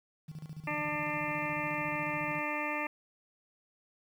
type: tone with tremolo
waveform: sine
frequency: 155.56 Hz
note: D#3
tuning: in tune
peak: -39 dBFS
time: 0.28-2.42 s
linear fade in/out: 10 ms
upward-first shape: square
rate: 14 Hz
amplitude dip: 80%
type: harmonic tone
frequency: 298.4 Hz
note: D4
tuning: 28 cents sharp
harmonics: 1 / 2 / 3 / 4 / 6 / 7 / 8 / 9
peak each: -40 / -40 / -39 / -40 / -41 / -39 / -40 / -43 dBFS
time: 0.67-2.87 s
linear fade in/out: 5 ms
effects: 10-bit